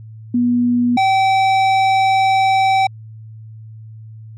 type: tone pair in turn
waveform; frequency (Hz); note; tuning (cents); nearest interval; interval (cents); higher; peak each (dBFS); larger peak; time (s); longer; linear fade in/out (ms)
sine / square; 242.6 / 770.2; B3 / G5; -31 / -31; octave + minor sixth; 2000; second; -12; neither; 0.34-0.97 / 0.97-2.87; second; 5
effects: added 110 Hz sine -33 dBFS peak until 4.37 s + low-pass 4000 Hz 12 dB/octave